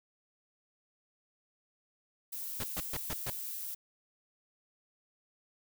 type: noise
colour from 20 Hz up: violet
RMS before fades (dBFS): -40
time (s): 2.32-3.75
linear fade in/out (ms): 10
type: noise bursts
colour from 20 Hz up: pink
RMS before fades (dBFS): -37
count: 5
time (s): 2.6-3.3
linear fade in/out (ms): 2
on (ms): 36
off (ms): 130
effects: none